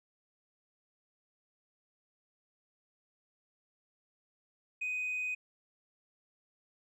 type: tone with tanh clipping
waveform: triangle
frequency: 2500 Hz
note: D#7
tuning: 8 cents sharp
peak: -33 dBFS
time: 4.81-5.35 s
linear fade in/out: 10 ms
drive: 5 dB
effects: none